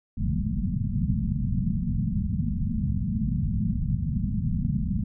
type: low-pass noise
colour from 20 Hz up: white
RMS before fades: -26 dBFS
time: 0.17-5.04 s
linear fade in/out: 10 ms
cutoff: 230 Hz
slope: 96 dB/octave
effects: none